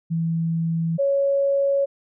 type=tone pair in turn; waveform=sine; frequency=164.81 / 555.9 Hz; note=E3 / C#5; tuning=0 / +5 cents; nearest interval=octave + major sixth; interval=2105 cents; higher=second; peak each=-20 / -17 dBFS; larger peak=second; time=0.1-0.98 / 0.98-1.86 s; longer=neither; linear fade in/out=20 ms; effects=none